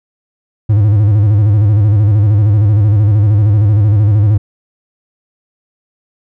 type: tone with vibrato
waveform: triangle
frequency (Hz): 104.3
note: G#2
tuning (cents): +8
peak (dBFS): -4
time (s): 0.69-4.38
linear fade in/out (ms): 10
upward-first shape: square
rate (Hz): 13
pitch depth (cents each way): 75
effects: none